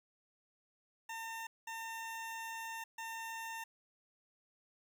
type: tone bursts at uneven times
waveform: 20% pulse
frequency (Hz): 906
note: A#5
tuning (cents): -50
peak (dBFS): -37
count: 3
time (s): 1.09-1.47 / 1.67-2.84 / 2.98-3.64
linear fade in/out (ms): 5
effects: none